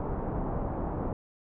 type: low-pass noise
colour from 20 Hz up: pink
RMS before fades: -32 dBFS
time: 0-1.13 s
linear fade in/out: 2 ms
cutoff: 1000 Hz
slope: 24 dB/octave
effects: none